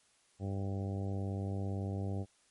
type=harmonic tone; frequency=98 Hz; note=G2; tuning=in tune; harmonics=1 / 2 / 3 / 4 / 5 / 6 / 7 / 8; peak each=-35 / -41 / -45 / -47 / -49 / -51 / -52 / -53 dBFS; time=0.39-2.26 s; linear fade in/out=50 ms; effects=white hiss -69 dBFS RMS until 2.5 s + MP3 48 kbps